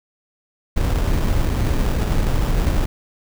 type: noise with sample-and-hold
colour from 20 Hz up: brown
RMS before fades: -18 dBFS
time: 0.76-2.86 s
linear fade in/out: 10 ms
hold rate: 2100 Hz
effects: none